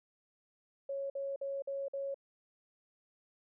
sine tone bursts, 552 Hz, C#5, 7 cents flat, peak -35 dBFS, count 5, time 0.89-2.144 s, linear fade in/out 5 ms, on 210 ms, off 51 ms, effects none

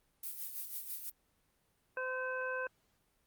violet noise with tremolo, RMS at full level -40 dBFS, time 0.23-1.1 s, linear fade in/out 5 ms, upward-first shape sine, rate 6.1 Hz, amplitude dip 60%
harmonic tone, 514 Hz, C5, 31 cents flat, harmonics 1 / 2 / 3 / 5, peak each -39 / -43 / -38 / -49 dBFS, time 1.97-2.67 s, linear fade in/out 2 ms
effects pink hiss -75 dBFS RMS until 3.26 s + Opus 32 kbps

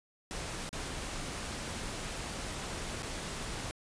pink noise with dropouts, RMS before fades -39 dBFS, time 0.31-3.71 s, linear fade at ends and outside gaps 0 ms, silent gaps 0.691-0.729 / 3.023-3.03 s, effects resampled to 22050 Hz

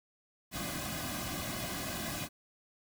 pink noise with comb filter, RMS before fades -38 dBFS, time 0.51-2.29 s, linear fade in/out 50 ms, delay 2.2 ms, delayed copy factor -1, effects none

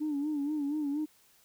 sine tone with vibrato, 293.7 Hz, D4, in tune, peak -28 dBFS, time 0-1.06 s, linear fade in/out 20 ms, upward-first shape sine, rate 4.2 Hz, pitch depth 85 cents each way, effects tanh soft clip ceiling -26 dBFS + white hiss -64 dBFS RMS until 1.44 s

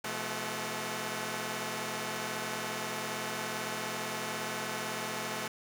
5% pulse tone cluster, 125.9 / 171.2 / 215.7 / 446 / 737 Hz, B2 / F3 / A3 / A4 / F#5, +34 / -34 / -34 / +23 / -7 cents, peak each -30 / -31 / -26 / -34 / -32 dBFS, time 0.04-5.48 s, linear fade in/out 5 ms, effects none

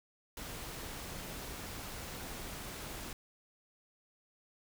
pink noise, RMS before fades -44 dBFS, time 0.37-3.13 s, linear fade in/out 2 ms, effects none

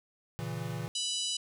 square chord, A# diminished, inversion none, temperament equal, 116.54 / 138.59 / 164.81 Hz, A#2 / C#3 / E3, 0 / 0 / 0 cents, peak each -39 / -41 / -39 dBFS, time 0.39-0.88 s, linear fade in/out 0 ms
harmonic tone, 987.8 Hz, B5, in tune, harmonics 3 / 4 / 5 / 6 / 7 / 8 / 9 / 10, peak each -35 / -37 / -39 / -41 / -42 / -43 / -44 / -45 dBFS, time 0.95-1.37 s, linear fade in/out 5 ms
effects none

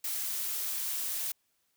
blue noise, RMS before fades -34 dBFS, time 0.04-1.32 s, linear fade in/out 5 ms, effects white hiss -75 dBFS RMS until 1.76 s

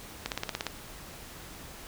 click train, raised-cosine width 0.2 ms, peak -13 dBFS, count 8, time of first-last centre 0.26-0.667 s, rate 17.2 Hz, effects pink hiss -46 dBFS RMS until 1.87 s

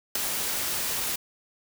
white noise with ADSR envelope, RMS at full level -22 dBFS, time 0.15-1.16 s, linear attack 6 ms, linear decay 5 ms, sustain -7 dB, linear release 7 ms, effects none

